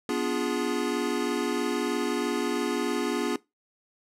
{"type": "chord", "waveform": "square", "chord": "B diminished seventh", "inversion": "none", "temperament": "equal with one note detuned", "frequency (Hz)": [246.9, 290.1, 349.2, 415.3], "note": ["B3", "D4", "F4", "Ab4"], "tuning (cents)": [0, -21, 0, 0], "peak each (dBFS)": -32, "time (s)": [0.09, 3.36], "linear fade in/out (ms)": 2, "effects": ["noise-tail reverb RT60 0.2 s tail -20 dB re dry", "low-pass 11000 Hz 12 dB/octave"]}